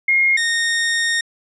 sine / sawtooth tone pair in turn, 2141 / 1847.6 Hz, C7 / A#6, +39 / -16 cents, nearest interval minor third, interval 255 cents, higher first, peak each -12 / -13 dBFS, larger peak first, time 0.08-0.37 / 0.37-1.21 s, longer second, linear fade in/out 5 ms, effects resampled to 22050 Hz

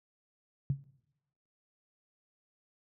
sine tone with exponential decay, 138.3 Hz, C#3, 4 cents flat, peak -23 dBFS, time 0.7-0.84 s, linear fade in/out 0 ms, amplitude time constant 29 ms, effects noise-tail reverb RT60 0.9 s tail -21 dB re dry + high-pass 60 Hz 12 dB/octave

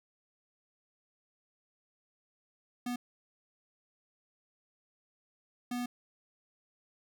square tone bursts at uneven times, 244.8 Hz, B3, 15 cents flat, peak -34 dBFS, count 2, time 2.86-2.96 / 5.71-5.86 s, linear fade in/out 5 ms, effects none

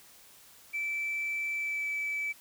sine tone with pitch glide, 2324 to 2305 Hz, D7 to D7, -19 to -33 cents, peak -29 dBFS, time 0.73-2.33 s, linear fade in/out 20 ms, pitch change -14 cents, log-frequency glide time 1.55-1.87 s, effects tanh soft clip ceiling -27 dBFS + white hiss -56 dBFS RMS until 2.4 s

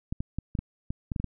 clicks, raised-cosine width 5 ms, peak -18 dBFS, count 10, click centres 0.125 / 0.205 / 0.386 / 0.552 / 0.59 / 0.905 / 1.118 / 1.162 / 1.2 / 1.243 s, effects none

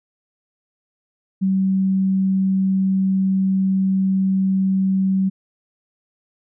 sine tone, 191.1 Hz, G3, 44 cents flat, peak -15 dBFS, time 1.41-5.3 s, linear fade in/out 20 ms, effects none

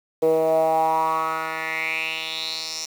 10% pulse tone with band-pass filter sweep, 160 Hz, D#3, 49 cents sharp, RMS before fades -23 dBFS, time 0.22-2.86 s, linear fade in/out 10 ms, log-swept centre 460 to 5800 Hz, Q 5.2, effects 7-bit

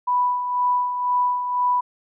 sine tone with tremolo, 987.8 Hz, B5, in tune, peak -16 dBFS, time 0.07-1.81 s, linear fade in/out 10 ms, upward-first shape sine, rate 2 Hz, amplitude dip 55%, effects none

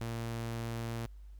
sawtooth tone, 115.6 Hz, A#2, 14 cents flat, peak -32 dBFS, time 0.01-1.06 s, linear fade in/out 0 ms, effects added 50 Hz sine -47 dBFS peak until 1.39 s + pink hiss -74 dBFS RMS until 1.39 s

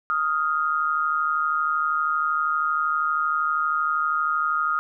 sine tone pair together, 1247.3 / 1400 Hz, D#6 / F6, +4 / +4 cents, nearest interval major second, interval 200 cents, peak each -22 / -25 dBFS, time 0.1-4.79 s, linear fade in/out 0 ms, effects none

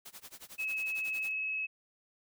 white noise with tremolo, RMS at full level -47 dBFS, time 0.05-1.32 s, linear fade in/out 10 ms, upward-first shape sine, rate 11 Hz, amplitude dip 95%
sine tone with vibrato, 2576 Hz, E7, 41 cents flat, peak -32 dBFS, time 0.58-1.67 s, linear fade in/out 20 ms, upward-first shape triangle, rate 19 Hz, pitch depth 12 cents each way
effects none

